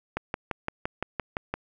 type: click train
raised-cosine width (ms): 0.5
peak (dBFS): -13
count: 9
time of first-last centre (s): 0.17-1.54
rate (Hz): 5.84
effects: none